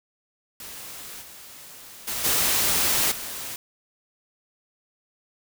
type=noise with level steps; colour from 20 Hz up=white; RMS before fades=-39 / -44 / -29 / -22 / -34 dBFS; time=0.6-3.56 s; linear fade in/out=2 ms; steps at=1.21 / 2.07 / 2.24 / 3.11 s; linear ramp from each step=10 ms; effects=none